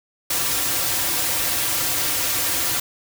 white noise with comb filter, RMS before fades -22 dBFS, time 0.3-2.8 s, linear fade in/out 5 ms, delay 4.7 ms, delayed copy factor -0.7, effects none

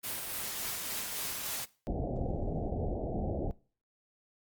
white noise with tremolo, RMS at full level -36 dBFS, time 0.03-1.66 s, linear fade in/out 20 ms, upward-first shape sine, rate 3.5 Hz, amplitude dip 25%
pink low-pass noise, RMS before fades -34 dBFS, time 1.87-3.51 s, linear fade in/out 0 ms, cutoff 780 Hz, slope 96 dB/octave
effects noise-tail reverb RT60 0.4 s tail -21 dB re dry + Opus 32 kbps

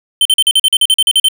square tone bursts, 3095 Hz, G7, 23 cents flat, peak -7 dBFS, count 13, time 0.21-1.285 s, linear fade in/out 2 ms, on 43 ms, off 43 ms, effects none

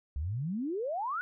sine exponential sweep, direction up, 65.41 to 1500 Hz, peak -31 dBFS, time 0.16-1.21 s, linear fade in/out 0 ms, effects none

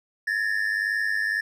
triangle tone pair together, 1712.2 / 1814 Hz, A6 / A#6, -48 / -48 cents, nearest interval minor second, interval 100 cents, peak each -24 dBFS, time 0.27-1.41 s, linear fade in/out 5 ms, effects none

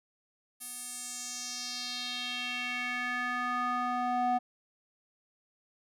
square tone with band-pass filter sweep, 246.9 Hz, B3, in tune, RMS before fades -34 dBFS, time 0.6-4.39 s, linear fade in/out 20 ms, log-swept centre 11000 to 730 Hz, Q 2.9, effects none

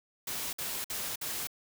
white noise bursts, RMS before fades -36 dBFS, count 4, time 0.27-1.472 s, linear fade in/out 5 ms, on 260 ms, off 54 ms, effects none

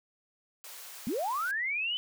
white high-pass noise, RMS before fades -46 dBFS, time 0.64-1.51 s, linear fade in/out 0 ms, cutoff 490 Hz, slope 24 dB/octave
sine linear sweep, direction up, 197.1 to 3067 Hz, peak -29 dBFS, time 1.07-1.97 s, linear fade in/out 0 ms
effects none

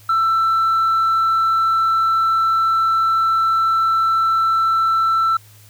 sine tone with tanh clipping, 1333 Hz, E6, 19 cents sharp, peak -14 dBFS, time 0.09-5.37 s, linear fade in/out 5 ms, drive 1 dB, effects added 105 Hz sine -45 dBFS peak until 5.69 s + white hiss -49 dBFS RMS until 5.69 s

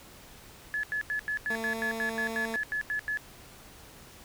sine tone bursts, 1712 Hz, A6, 48 cents flat, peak -28 dBFS, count 14, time 0.74-3.173 s, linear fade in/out 0 ms, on 93 ms, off 87 ms
15% pulse tone, 225.2 Hz, A3, 40 cents sharp, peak -27 dBFS, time 1.5-2.56 s, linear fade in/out 2 ms
effects pink hiss -51 dBFS RMS until 4.24 s

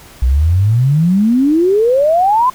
sine exponential sweep, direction up, 59.6 to 1046.5 Hz, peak -8 dBFS, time 0.22-2.5 s, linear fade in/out 5 ms, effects pink hiss -39 dBFS RMS until 2.54 s

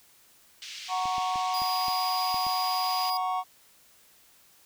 pink band-pass noise, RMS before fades -41 dBFS, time 0.62-3.1 s, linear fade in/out 0 ms, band 2400 to 5900 Hz, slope 24 dB/octave
triangle chord, F# major, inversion none, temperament equal, 740 / 932.3 / 1108.7 Hz, F#5 / A#5 / C#6, 0 / 0 / 0 cents, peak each -27 / -33 / -29 dBFS, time 0.88-3.44 s, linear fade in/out 50 ms
clicks, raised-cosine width 3 ms, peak -31 dBFS, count 7, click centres 1.056 / 1.182 / 1.358 / 1.619 / 1.883 / 2.344 / 2.467 s
45% pulse tone, 4894 Hz, D#8, 29 cents flat, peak -31 dBFS, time 1.54-3.17 s, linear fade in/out 0 ms
effects white hiss -59 dBFS RMS until 4.65 s

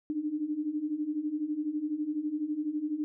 sine beating tone pair, 293.7 / 305.7 Hz, D4 / D#4, 0 / -30 cents, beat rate 12 Hz, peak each -35 / -31 dBFS, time 0.1-3.04 s, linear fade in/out 0 ms, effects none

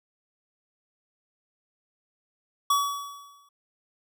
square tone with exponential decay, 1135 Hz, C#6, 41 cents sharp, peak -19 dBFS, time 2.7-3.49 s, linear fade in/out 5 ms, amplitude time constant 170 ms, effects none

